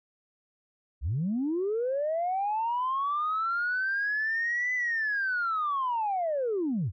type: linear two-way sweep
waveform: sine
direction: up then down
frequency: 55 to 2014 to 73.8 Hz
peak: -25 dBFS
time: 1.01-6.92 s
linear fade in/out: 50 ms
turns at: 4.74 s
effects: tanh soft clip ceiling -22 dBFS